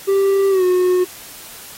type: tone with pitch glide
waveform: triangle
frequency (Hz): 392 to 363.6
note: G4 to F#4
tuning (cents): 0 to -30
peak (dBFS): -10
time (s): 0.07-1.05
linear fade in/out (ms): 20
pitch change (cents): -130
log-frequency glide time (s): 0.5-0.64
effects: white hiss -37 dBFS RMS until 1.77 s + AAC 48 kbps